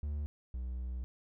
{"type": "tone pair in turn", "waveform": "triangle", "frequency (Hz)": [73.42, 62.22], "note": ["D2", "B1"], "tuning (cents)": [0, 14], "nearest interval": "minor third", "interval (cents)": 286, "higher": "first", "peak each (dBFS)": [-32, -34], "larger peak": "first", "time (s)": [[0.03, 0.26], [0.54, 1.04]], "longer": "second", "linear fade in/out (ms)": 0, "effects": []}